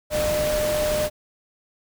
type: tone in noise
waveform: sine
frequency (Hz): 605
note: D#5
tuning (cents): -49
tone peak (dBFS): -21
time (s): 0.1-1.1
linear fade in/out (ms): 50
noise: pink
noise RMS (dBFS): -28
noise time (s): 0.1-1.1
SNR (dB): +4
effects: none